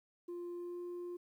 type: tone with pitch glide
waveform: sine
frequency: 349.2 to 352 Hz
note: F4 to F4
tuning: 0 to +14 cents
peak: -38 dBFS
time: 0.28-1.17 s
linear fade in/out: 10 ms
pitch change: +14 cents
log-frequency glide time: 0.55-0.79 s
effects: tanh soft clip ceiling -40 dBFS + 12-bit